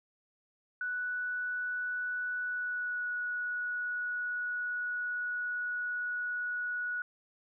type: tone with pitch glide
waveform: sine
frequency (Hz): 1480 to 1464.7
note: F#6 to F#6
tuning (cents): 0 to -18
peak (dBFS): -32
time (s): 0.81-7.02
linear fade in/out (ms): 2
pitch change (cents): -18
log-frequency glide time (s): 2.42-3.11
effects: none